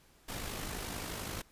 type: noise with amplitude modulation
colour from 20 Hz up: pink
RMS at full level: -38 dBFS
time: 0.28-1.42 s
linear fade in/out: 10 ms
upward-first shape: sine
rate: 51.5 Hz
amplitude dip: 45%
effects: pink hiss -64 dBFS RMS until 1.51 s + resampled to 32000 Hz